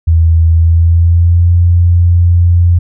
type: tone with pitch glide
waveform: sine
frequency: 82 to 86.88 Hz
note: E2 to F2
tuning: -9 to -8 cents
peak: -4 dBFS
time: 0.07-2.79 s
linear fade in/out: 10 ms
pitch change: +101 cents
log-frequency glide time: 0.5-1.52 s
effects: none